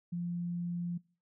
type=tone; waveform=sine; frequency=173.7 Hz; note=F3; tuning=9 cents flat; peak=-33 dBFS; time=0.12-0.98 s; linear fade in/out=10 ms; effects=noise-tail reverb RT60 0.4 s tail -24 dB re dry